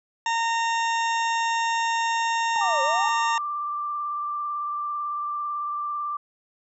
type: harmonic tone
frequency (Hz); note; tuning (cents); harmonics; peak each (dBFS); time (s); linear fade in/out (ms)
919; A#5; -25; 1 / 2 / 3 / 4 / 6 / 7 / 8; -23 / -29 / -33 / -35 / -39 / -40 / -41; 0.26-3.38; 2
type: linear two-way sweep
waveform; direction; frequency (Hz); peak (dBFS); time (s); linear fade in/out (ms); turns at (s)
sine; down then up; 891 to 521 to 891; -26; 2.56-3.09; 0; 2.82
type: tone with vibrato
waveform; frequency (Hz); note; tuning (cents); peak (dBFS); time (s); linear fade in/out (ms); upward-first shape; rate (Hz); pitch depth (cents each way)
sine; 1179; D6; +6; -26; 2.61-6.17; 5; triangle; 18; 21
effects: none